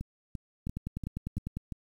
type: two click trains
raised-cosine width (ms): 5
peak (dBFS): -24 / -22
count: 6 / 10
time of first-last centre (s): 0.01-1.722 / 0.67-1.57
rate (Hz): 2.92 / 10
effects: 9-bit